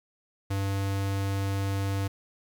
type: tone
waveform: square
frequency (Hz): 98.2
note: G2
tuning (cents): +4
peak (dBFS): -27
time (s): 0.5-2.08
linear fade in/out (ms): 10
effects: 10-bit